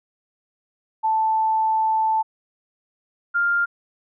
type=tone pair in turn; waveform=sine; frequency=880 / 1399.7 Hz; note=A5 / F6; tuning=0 / +3 cents; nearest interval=minor sixth; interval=803 cents; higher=second; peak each=-17 dBFS; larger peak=neither; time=1.03-2.23 / 3.34-3.66 s; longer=first; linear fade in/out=20 ms; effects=none